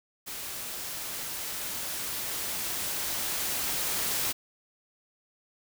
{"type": "noise with level ramp", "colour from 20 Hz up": "white", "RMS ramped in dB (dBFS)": [-38, -29], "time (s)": [0.26, 4.33], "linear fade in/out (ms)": 20, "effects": []}